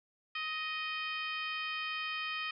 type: harmonic tone with a mistuned harmonic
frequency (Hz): 622.3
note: D#5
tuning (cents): 0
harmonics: 2 / 3 / 4 / 5 / 6 / 7 / 8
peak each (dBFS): -41 / -42 / -39 / -42 / -53 / -53 / -51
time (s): 0.35-2.51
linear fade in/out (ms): 5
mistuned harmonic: 2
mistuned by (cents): +21
effects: none